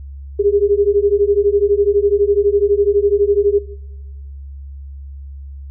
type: beating tone pair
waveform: sine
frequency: 399.9 / 411.9 Hz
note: G4 / G#4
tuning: +35 / -14 cents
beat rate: 12 Hz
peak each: -14 dBFS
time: 0.39-3.59 s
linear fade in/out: 10 ms
effects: noise-tail reverb RT60 1.0 s tail -18 dB re dry + added 69 Hz sine -29 dBFS peak until 5.7 s